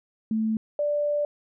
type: tone pair in turn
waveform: sine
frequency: 220 / 587.3 Hz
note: A3 / D5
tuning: 0 / 0 cents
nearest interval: octave + perfect fourth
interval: 1700 cents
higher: second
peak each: -22 dBFS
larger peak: neither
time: 0.31-0.57 / 0.79-1.25 s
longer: second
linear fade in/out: 2 ms
effects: none